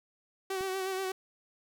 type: tone with vibrato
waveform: sawtooth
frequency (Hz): 380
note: F#4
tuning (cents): +46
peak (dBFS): -28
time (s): 0.5-1.12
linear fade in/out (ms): 5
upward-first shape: sine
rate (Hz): 8.3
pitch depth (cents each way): 35
type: click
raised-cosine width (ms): 3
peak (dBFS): -34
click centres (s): 0.609
effects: none

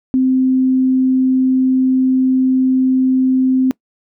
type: tone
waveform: sine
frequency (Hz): 259.6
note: C4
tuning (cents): -13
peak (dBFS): -10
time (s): 0.14-3.71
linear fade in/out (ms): 0
effects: noise-tail reverb RT60 0.1 s tail -23 dB re dry

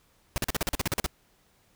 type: noise bursts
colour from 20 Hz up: pink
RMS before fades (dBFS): -27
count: 12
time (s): 0.36-1.062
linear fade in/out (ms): 0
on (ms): 20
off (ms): 42
effects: pink hiss -65 dBFS RMS until 1.75 s

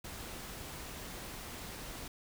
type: noise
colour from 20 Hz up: pink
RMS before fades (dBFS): -45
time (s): 0.04-2.08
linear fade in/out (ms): 5
effects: none

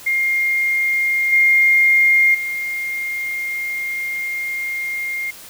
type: tone with level steps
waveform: sine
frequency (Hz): 2123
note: C7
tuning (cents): +25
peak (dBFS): -15 / -10 / -21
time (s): 0.06-5.31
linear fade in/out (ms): 10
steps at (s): 1.32 / 2.34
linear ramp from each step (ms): 10
effects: white hiss -39 dBFS RMS until 5.49 s

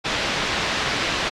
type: low-pass noise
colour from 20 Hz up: white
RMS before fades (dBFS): -24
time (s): 0.04-1.3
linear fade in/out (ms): 20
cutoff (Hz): 3700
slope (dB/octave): 12
effects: low-pass 6000 Hz 12 dB/octave + AAC 64 kbps

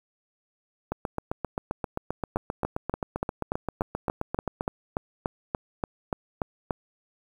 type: two click trains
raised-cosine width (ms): 1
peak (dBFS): -14 / -12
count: 29 / 16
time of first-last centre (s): 0.92-4.609 / 2.36-6.708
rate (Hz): 7.59 / 3.45
effects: 8-bit

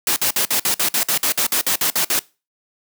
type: noise bursts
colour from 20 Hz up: white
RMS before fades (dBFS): -18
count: 15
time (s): 0.07-2.192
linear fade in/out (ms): 2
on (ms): 92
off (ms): 53
effects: noise-tail reverb RT60 0.3 s tail -22 dB re dry + high-pass 150 Hz 12 dB/octave

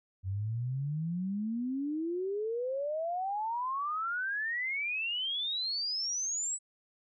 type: exponential sweep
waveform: sine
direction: up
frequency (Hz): 91.9 to 7990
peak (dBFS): -31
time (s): 0.23-6.59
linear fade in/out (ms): 50
effects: none

